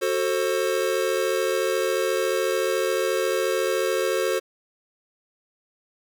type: chord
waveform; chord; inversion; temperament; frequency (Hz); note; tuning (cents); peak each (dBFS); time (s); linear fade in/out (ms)
square; F# diminished; none; just; 370 / 444 / 532.8; F#4 / A4 / C5; 0 / +16 / +31; -27 / -27 / -26; 0.01-4.4; 20
effects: none